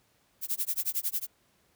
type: noise with tremolo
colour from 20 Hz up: violet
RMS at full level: -28 dBFS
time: 0.41-1.27 s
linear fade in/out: 50 ms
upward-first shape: sine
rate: 11 Hz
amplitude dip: 100%
effects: pink hiss -68 dBFS RMS until 1.75 s + high-pass 60 Hz 12 dB/octave